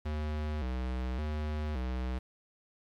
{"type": "tone with vibrato", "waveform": "square", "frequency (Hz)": 69.3, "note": "C#2", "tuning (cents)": 0, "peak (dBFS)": -33, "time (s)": [0.05, 2.19], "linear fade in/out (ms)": 10, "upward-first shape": "square", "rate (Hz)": 0.88, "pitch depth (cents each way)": 160, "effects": ["low-pass 4000 Hz 12 dB/octave", "10-bit"]}